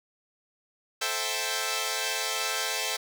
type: chord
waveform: 5% pulse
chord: A minor seventh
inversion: none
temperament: equal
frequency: 440 / 523.3 / 659.3 / 784 Hz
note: A4 / C5 / E5 / G5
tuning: 0 / 0 / 0 / 0 cents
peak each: -22 dBFS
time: 1.01-2.97 s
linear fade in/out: 10 ms
effects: none